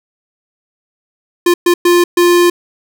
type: tone bursts at uneven times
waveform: square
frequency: 349.9 Hz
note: F4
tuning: 3 cents sharp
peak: -7 dBFS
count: 4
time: 1.46-1.54 / 1.66-1.74 / 1.85-2.04 / 2.17-2.5 s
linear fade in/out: 5 ms
effects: none